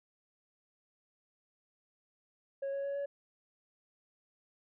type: tone with pitch steps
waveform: sine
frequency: 550 / 554.8 / 559.6 / 564.5 Hz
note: C#5 / C#5 / C#5 / C#5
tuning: -14 / +1 / +16 / +31 cents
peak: -31 dBFS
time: 2.62-3.06 s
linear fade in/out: 10 ms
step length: 110 ms
effects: tanh soft clip ceiling -33 dBFS